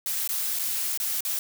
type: noise with dropouts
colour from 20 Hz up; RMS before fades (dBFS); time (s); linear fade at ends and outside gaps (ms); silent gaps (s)
blue; -28; 0.06-1.39; 1; 0.276-0.29 / 0.589-0.594 / 0.975-1 / 1.206-1.25
effects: none